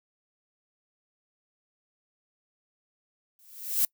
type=noise with exponential growth; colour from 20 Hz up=violet; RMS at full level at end=-21 dBFS; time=3.39-3.85 s; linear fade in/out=2 ms; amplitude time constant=100 ms; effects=noise-tail reverb RT60 0.1 s tail -26 dB re dry